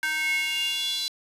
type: tone with high-pass filter sweep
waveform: square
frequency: 311.1 Hz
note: D#4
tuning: in tune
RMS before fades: -27 dBFS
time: 0.03-1.08 s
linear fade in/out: 0 ms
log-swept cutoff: 1700 to 4000 Hz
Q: 6.4
effects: resampled to 32000 Hz + 8-bit